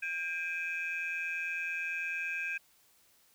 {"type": "tone cluster", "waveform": "sine", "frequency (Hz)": [1601, 2373, 2542], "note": ["G6", "D7", "D#7"], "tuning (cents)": [36, 17, 36], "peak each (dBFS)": [-36, -38, -36], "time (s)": [0.02, 2.58], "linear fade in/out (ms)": 10, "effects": ["tanh soft clip ceiling -27 dBFS", "white hiss -66 dBFS RMS until 3.34 s"]}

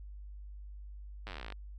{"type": "slowing click train", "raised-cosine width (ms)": 0.3, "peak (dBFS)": -27, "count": 19, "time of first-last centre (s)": [1.27, 1.523], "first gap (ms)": 9, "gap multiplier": 1.05, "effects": ["added 50 Hz sine -44 dBFS peak until 1.78 s"]}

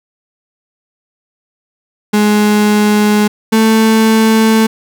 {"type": "tone pair in turn", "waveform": "35% pulse", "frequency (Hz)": [209.6, 221.4], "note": ["G#3", "A3"], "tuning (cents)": [16, 11], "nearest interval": "minor second", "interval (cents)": 95, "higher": "second", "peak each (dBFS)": [-6, -5], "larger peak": "second", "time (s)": [[2.13, 3.28], [3.52, 4.67]], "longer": "neither", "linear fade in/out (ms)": 10, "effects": []}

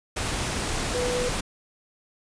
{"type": "tone in noise", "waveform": "sine", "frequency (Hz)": 493.9, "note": "B4", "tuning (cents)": 0, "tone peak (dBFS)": -25, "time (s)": [0.94, 1.29], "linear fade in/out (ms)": 10, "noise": "pink", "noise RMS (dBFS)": -28, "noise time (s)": [0.16, 1.41], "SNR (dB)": 0, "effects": ["resampled to 22050 Hz"]}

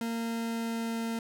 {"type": "tone with pitch glide", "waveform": "40% pulse", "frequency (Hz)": [230, 228.3], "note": ["A#3", "A#3"], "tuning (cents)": [-23, -36], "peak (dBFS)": -30, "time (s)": [0.01, 1.19], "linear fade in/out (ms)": 2, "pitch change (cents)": -13, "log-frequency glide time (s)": [0.11, 1], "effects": []}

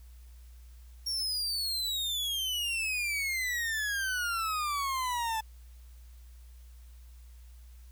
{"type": "exponential sweep", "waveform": "40% pulse", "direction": "down", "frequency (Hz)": [5588, 869], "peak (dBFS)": -29, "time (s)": [1.06, 5.41], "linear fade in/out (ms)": 10, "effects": ["added 60 Hz sine -48 dBFS peak until 7.91 s", "white hiss -65 dBFS RMS until 7.91 s"]}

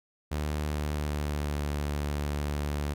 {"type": "tone with pitch glide", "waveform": "sawtooth", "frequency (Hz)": [75.1, 73.09], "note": ["D2", "D2"], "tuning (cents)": [39, -8], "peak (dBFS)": -25, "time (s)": [0.31, 2.94], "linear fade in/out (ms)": 10, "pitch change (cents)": -47, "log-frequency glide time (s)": [0.61, 1.66], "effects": []}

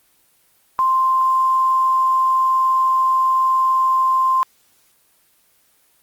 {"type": "tone with quantisation", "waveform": "sine", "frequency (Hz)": 1046.5, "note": "C6", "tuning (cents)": 0, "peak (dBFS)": -13, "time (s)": [0.79, 4.43], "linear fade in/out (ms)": 0, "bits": 7, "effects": ["white hiss -58 dBFS RMS until 6.02 s", "Opus 24 kbps"]}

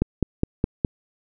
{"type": "click train", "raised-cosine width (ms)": 3, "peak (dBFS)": -6, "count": 5, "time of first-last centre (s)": [0.02, 0.848], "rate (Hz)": 4.83, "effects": []}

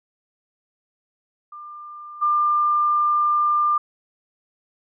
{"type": "tone with level steps", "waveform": "sine", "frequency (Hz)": 1196, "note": "D6", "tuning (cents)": 31, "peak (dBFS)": [-35, -16], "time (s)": [1.52, 3.78], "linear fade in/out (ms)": 5, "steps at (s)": 2.21, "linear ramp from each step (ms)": 20, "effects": []}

